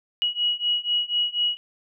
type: beating tone pair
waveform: sine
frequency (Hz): 2908 / 2912.1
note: F#7 / F#7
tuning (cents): -31 / -28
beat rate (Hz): 4.1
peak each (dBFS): -25 / -24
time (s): 0.22-1.57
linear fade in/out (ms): 0
effects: none